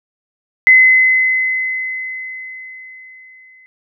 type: tone with exponential decay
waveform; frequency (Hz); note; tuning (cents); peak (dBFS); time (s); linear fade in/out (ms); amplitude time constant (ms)
sine; 2039; C7; -45; -3; 0.67-3.66; 0; 650
effects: none